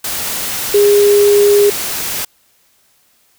sine tone in noise, 408.9 Hz, G#4, 27 cents flat, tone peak -6 dBFS, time 0.74-1.7 s, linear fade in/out 5 ms, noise white, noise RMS -20 dBFS, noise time 0.04-2.25 s, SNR +11 dB, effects white hiss -55 dBFS RMS until 3.38 s

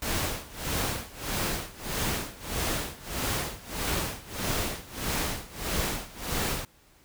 pink noise with tremolo, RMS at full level -28 dBFS, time 0.02-6.65 s, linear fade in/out 2 ms, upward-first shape sine, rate 1.6 Hz, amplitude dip 90%, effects pink hiss -60 dBFS RMS until 7.04 s

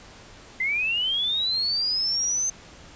sine linear sweep, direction up, 2026 to 6272 Hz, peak -22 dBFS, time 0.6-2.5 s, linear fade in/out 5 ms, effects pink hiss -47 dBFS RMS until 2.95 s + resampled to 16000 Hz

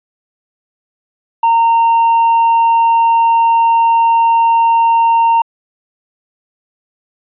sine tone with tanh clipping, 920 Hz, A#5, 23 cents flat, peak -8 dBFS, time 1.43-5.42 s, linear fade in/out 5 ms, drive 2 dB, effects resampled to 8000 Hz

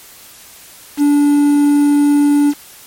triangle tone with quantisation, 289.5 Hz, D4, 25 cents flat, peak -6 dBFS, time 0.97-2.54 s, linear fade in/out 50 ms, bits 5, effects white hiss -39 dBFS RMS until 2.86 s + MP3 64 kbps

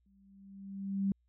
sine tone with exponential growth, 196 Hz, G3, in tune, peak -26 dBFS, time 0.06-1.12 s, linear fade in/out 2 ms, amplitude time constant 230 ms, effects added 60 Hz sine -70 dBFS peak until 1.28 s

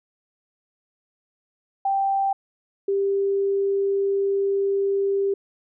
sine tone pair in turn, 784 / 395.2 Hz, G5 / G4, 0 / +14 cents, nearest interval octave, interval 1186 cents, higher first, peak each -19 dBFS, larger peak neither, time 1.85-2.33 / 2.88-5.34 s, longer second, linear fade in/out 5 ms, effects none

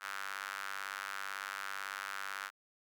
square tone with high-pass filter, 49 Hz, G1, in tune, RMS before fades -42 dBFS, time 0-2.51 s, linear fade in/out 50 ms, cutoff 1400 Hz, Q 3.4, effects none

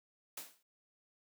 white noise with exponential decay, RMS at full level -41 dBFS, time 0.37-0.63 s, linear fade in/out 5 ms, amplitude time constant 55 ms, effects high-pass 200 Hz 12 dB/octave

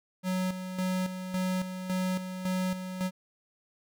square tone with tremolo, 185 Hz, F#3, in tune, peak -28 dBFS, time 0.23-3.11 s, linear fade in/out 50 ms, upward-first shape square, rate 1.8 Hz, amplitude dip 60%, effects none

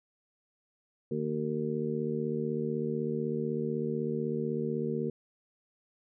harmonic tone, 76 Hz, D#2, 40 cents flat, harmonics 2 / 3 / 4 / 5 / 6, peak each -36 / -34 / -46 / -35 / -35 dBFS, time 1.11-5.1 s, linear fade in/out 5 ms, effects none

